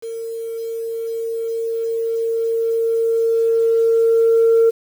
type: tone with level ramp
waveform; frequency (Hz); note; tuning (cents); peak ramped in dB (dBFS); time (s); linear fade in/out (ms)
sine; 456.3; A#4; -37; -25 to -8; 0.02-4.71; 20
effects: tanh soft clip ceiling -7 dBFS + 7-bit